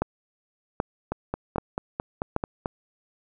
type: two click trains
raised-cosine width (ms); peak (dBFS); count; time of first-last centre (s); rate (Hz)
1; -9 / -13; 4 / 8; 0.02-2.364 / 1.12-2.658; 1.28 / 4.55
effects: none